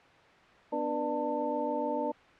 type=tone cluster; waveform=sine; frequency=249.1 / 296.3 / 486.9 / 593 / 893 Hz; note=B3 / D4 / B4 / D5 / A5; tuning=+15 / +15 / -25 / +17 / +25 cents; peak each=-38 / -36 / -36 / -34 / -34 dBFS; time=0.72-2.12 s; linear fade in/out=10 ms; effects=white hiss -56 dBFS RMS until 2.39 s + low-pass 2000 Hz 12 dB/octave